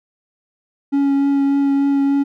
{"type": "tone with vibrato", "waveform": "triangle", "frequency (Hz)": 278.6, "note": "C#4", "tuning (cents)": 9, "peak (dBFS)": -11, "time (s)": [0.92, 2.24], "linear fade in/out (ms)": 20, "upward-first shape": "triangle", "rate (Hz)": 3.4, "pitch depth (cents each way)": 13, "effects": []}